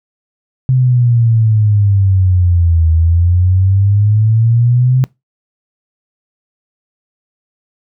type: exponential two-way sweep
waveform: sine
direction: down then up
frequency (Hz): 130.81 to 80.3 to 130.81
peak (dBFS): -7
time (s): 0.69-5.04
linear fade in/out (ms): 0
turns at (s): 2.91
effects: noise-tail reverb RT60 0.2 s tail -23 dB re dry